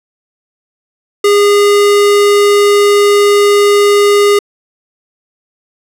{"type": "tone", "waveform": "square", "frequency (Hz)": 408.5, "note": "G#4", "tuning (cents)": -29, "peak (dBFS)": -6, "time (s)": [1.24, 4.39], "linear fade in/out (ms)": 5, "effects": ["low-pass 12000 Hz 12 dB/octave"]}